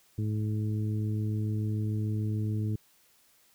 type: harmonic tone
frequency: 106.9 Hz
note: A2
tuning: 49 cents flat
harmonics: 1 / 2 / 3 / 4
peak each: -28 / -36 / -39 / -46 dBFS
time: 0.18-2.76 s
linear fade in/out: 5 ms
effects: white hiss -64 dBFS RMS until 3.54 s